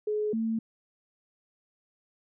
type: tone pair in turn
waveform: sine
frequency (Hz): 423.4 / 224.3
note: G#4 / A3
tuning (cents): +33 / +34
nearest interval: major seventh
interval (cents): 1099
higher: first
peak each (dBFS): -26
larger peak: neither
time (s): 0.07-0.33 / 0.33-0.59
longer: neither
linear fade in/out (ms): 5
effects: none